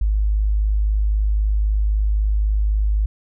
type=tone; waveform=sine; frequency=51.91 Hz; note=G#1; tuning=in tune; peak=-15 dBFS; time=0.01-3.06 s; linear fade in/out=5 ms; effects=none